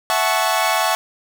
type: chord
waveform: sawtooth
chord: F# minor seventh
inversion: third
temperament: equal with one note detuned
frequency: 659.3 / 740 / 870.4 / 1108.7 Hz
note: E5 / F#5 / A5 / C#6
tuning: 0 / 0 / -19 / 0 cents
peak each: -18 dBFS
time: 0.1-0.95 s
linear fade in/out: 0 ms
effects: none